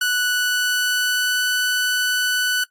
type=tone with pitch glide; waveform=sawtooth; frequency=1480 to 1492 Hz; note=F#6 to F#6; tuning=0 to +14 cents; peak=-14 dBFS; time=0.01-2.64 s; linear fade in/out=5 ms; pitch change=+14 cents; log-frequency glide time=0.26-1.44 s; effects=noise-tail reverb RT60 0.1 s tail -18 dB re dry + AAC 64 kbps